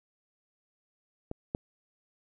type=clicks; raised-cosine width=2 ms; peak=-22 / -17 dBFS; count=2; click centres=1.314 / 1.549 s; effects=none